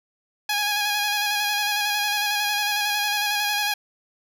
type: tone with vibrato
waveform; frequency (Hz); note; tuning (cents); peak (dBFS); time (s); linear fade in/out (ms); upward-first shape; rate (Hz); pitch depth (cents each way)
10% pulse; 828; G#5; -5; -13; 0.49-3.74; 5; square; 11; 21
effects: none